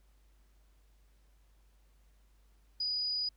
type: tone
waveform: sine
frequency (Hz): 4932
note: D#8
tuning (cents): -16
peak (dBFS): -31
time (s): 2.8-3.29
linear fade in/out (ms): 5
effects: added 50 Hz sine -62 dBFS peak until 3.36 s + pink hiss -74 dBFS RMS until 3.36 s